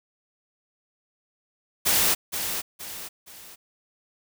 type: noise with echo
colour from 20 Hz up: white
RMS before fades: -21 dBFS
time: 1.85-2.15 s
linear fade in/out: 20 ms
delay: 470 ms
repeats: 3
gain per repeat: -8 dB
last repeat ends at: 3.56 s
effects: none